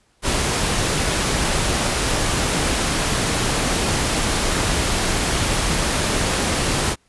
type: noise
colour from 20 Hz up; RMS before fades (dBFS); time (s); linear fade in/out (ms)
pink; -20; 0.22-6.96; 50
effects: pink hiss -61 dBFS RMS until 7.08 s + resampled to 24000 Hz